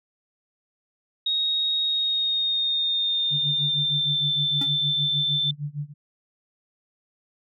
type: tone with pitch glide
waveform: sine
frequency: 3756 to 3545 Hz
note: A#7 to A7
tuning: +12 to +12 cents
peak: -21 dBFS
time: 1.26-5.51 s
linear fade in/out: 5 ms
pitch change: -100 cents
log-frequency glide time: 1.84-4.29 s
type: tone with tremolo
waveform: sine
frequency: 146.4 Hz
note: D3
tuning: 5 cents flat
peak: -25 dBFS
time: 3.3-5.94 s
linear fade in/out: 50 ms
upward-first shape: sine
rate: 6.5 Hz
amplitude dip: 95%
type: tone with exponential decay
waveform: square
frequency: 277.3 Hz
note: C#4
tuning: 1 cent sharp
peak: -28 dBFS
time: 4.61-4.73 s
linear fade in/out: 5 ms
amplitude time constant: 24 ms
effects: none